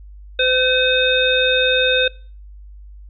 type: harmonic tone with a mistuned harmonic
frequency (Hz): 511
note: C5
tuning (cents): -41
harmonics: 1 / 3 / 5 / 7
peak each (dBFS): -18 / -20 / -21 / -18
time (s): 0.39-2.08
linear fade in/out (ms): 5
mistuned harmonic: 7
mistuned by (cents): +41
effects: noise-tail reverb RT60 0.4 s tail -23 dB re dry + added 50 Hz sine -36 dBFS peak until 3.09 s